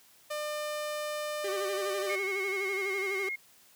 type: tone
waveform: sawtooth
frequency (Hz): 600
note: D5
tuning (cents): +37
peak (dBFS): -29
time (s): 0.3-2.16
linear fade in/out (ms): 10
type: tone with vibrato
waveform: 45% pulse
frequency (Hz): 389.1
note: G4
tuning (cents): -13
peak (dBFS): -33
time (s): 1.44-3.29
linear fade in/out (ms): 5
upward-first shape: sine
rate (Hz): 12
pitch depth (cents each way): 63
type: tone with pitch glide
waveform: sine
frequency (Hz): 2181 to 2151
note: C#7 to C7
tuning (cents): -29 to +47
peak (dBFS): -32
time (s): 2.09-3.36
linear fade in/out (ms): 10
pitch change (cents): -24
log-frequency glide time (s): 2.45-2.9
effects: white hiss -60 dBFS RMS until 3.75 s + high-pass 80 Hz 12 dB/octave